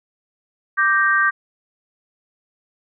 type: chord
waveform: sine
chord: G minor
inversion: second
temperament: equal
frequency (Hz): 1174.7 / 1568 / 1864.7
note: D6 / G6 / Bb6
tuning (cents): 0 / 0 / 0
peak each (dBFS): -19 / -16 / -21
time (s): 0.77-1.31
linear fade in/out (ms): 20
effects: none